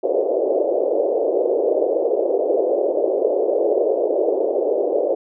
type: band-pass noise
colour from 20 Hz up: white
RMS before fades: -19 dBFS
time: 0.03-5.15 s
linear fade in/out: 10 ms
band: 360 to 600 Hz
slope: 48 dB/octave
effects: none